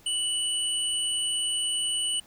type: tone pair together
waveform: sine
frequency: 2960 / 8870 Hz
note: F#7 / C#9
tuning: 0 / 0 cents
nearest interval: octave + perfect fifth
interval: 1900 cents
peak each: -26 / -29 dBFS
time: 0.06-2.2 s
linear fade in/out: 5 ms
effects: tanh soft clip ceiling -18 dBFS + pink hiss -56 dBFS RMS until 2.26 s

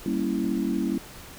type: chord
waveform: sine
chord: G diminished seventh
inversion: none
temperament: equal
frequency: 196 / 233.1 / 277.2 / 329.6 Hz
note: G3 / Bb3 / Db4 / Fb4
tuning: 0 / 0 / 0 / 0 cents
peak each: -29 dBFS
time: 0.06-0.98 s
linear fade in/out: 2 ms
effects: pink hiss -44 dBFS RMS until 1.38 s

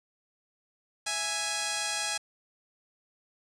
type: tone pair together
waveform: 5% pulse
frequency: 659.3 / 830.7 Hz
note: E5 / G#5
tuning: 0 / 0 cents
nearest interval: major third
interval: 400 cents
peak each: -25 / -18 dBFS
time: 1.06-2.18 s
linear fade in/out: 10 ms
effects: resampled to 22050 Hz + 8-bit

